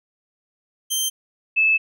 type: tone pair in turn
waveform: 15% pulse / sine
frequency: 3136 / 2615 Hz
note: G7 / E7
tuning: 0 / -15 cents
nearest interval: minor third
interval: 315 cents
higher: first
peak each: -13 / -14 dBFS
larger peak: first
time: 0.9-1.1 / 1.56-1.78 s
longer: second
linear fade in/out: 20 ms
effects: none